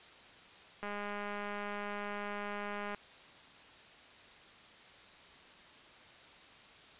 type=click train; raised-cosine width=0.5 ms; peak=-26 dBFS; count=435; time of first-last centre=0.83-2.947 s; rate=205 Hz; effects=white hiss -56 dBFS RMS until 6.99 s + resampled to 8000 Hz